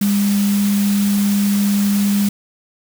sine tone in noise, 202.3 Hz, G#3, 45 cents flat, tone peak -13 dBFS, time 0.01-2.29 s, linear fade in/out 5 ms, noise white, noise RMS -27 dBFS, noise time 0.01-2.29 s, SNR +11 dB, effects none

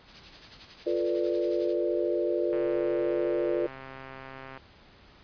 blue noise with tremolo, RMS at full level -39 dBFS, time 0.06-1.75 s, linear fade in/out 50 ms, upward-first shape sine, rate 11 Hz, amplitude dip 65%
sine chord, B half-diminished seventh, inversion second, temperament equal, 349.2 / 440 / 493.9 / 587.3 Hz, F4 / A4 / B4 / D5, 0 / 0 / 0 / 0 cents, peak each -28 / -33 / -31 / -31 dBFS, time 0.86-3.67 s, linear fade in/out 10 ms
click train, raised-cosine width 0.5 ms, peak -28 dBFS, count 273, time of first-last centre 2.53-4.575 s, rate 133 Hz
effects pink hiss -55 dBFS RMS until 5.23 s + resampled to 11025 Hz

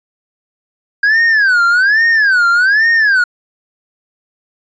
triangle tone with vibrato, 1600 Hz, G6, 35 cents sharp, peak -6 dBFS, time 1.03-3.24 s, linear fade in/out 5 ms, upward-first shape sine, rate 1.2 Hz, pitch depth 250 cents each way, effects resampled to 16000 Hz

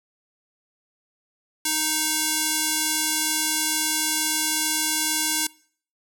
square tone with band-pass filter, 311.1 Hz, D#4, in tune, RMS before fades -24 dBFS, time 1.65-5.47 s, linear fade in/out 5 ms, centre 9100 Hz, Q 0.84, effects noise-tail reverb RT60 0.5 s tail -22 dB re dry

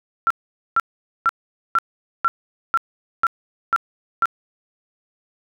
sine tone bursts, 1358 Hz, F6, 49 cents flat, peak -13 dBFS, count 9, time 0.27-4.256 s, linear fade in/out 0 ms, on 34 ms, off 460 ms, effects none

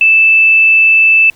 sine tone, 2637 Hz, E7, in tune, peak -4 dBFS, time 0.01-1.3 s, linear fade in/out 2 ms, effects pink hiss -46 dBFS RMS until 1.35 s

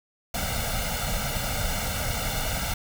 pink noise with comb filter, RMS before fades -28 dBFS, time 0.34-2.74 s, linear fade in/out 5 ms, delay 1.4 ms, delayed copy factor +0.9, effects none

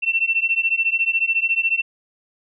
sine beating tone pair, 2690 / 2704 Hz, E7 / E7, +34 / +43 cents, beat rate 14 Hz, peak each -20 dBFS, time 0.02-1.82 s, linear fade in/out 20 ms, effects none

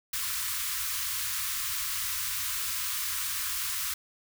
white band-stop noise, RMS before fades -32 dBFS, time 0.13-3.94 s, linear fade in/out 5 ms, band 110 to 1000 Hz, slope 96 dB/octave, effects none

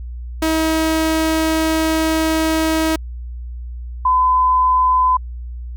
sawtooth / sine tone pair in turn, 319.2 / 1013.4 Hz, D#4 / B5, +44 / +44 cents, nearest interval octave + minor sixth, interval 2000 cents, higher second, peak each -11 dBFS, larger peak neither, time 0.42-2.96 / 4.05-5.17 s, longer first, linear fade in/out 5 ms, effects added 60 Hz sine -26 dBFS peak until 5.76 s

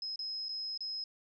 sine tone with dropouts, 5120 Hz, D#8, 49 cents sharp, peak -36 dBFS, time 0.02-1.04 s, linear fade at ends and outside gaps 2 ms, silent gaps 0.159-0.191 / 0.485-0.491 / 0.776-0.806 s, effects none

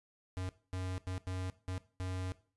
square tone bursts at uneven times, 92.5 Hz, F#2, in tune, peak -37 dBFS, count 6, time 0.37-0.49 / 0.73-0.98 / 1.07-1.18 / 1.27-1.5 / 1.68-1.78 / 2-2.32 s, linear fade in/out 0 ms, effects noise-tail reverb RT60 0.4 s tail -17 dB re dry + resampled to 24000 Hz

